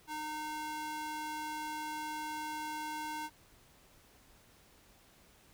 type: tone with high-pass filter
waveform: square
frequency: 306.5 Hz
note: D#4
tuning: 26 cents flat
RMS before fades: -40 dBFS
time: 0.07-3.3 s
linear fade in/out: 50 ms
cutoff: 670 Hz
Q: 3.1
effects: pink hiss -63 dBFS RMS until 5.53 s